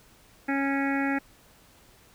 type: harmonic tone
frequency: 275.9 Hz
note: C#4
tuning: 8 cents flat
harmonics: 1 / 2 / 3 / 5 / 6 / 7 / 8 / 9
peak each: -26 / -37 / -33 / -37 / -34 / -35 / -37 / -42 dBFS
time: 0.48-1.19 s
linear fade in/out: 10 ms
effects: pink hiss -57 dBFS RMS until 2.14 s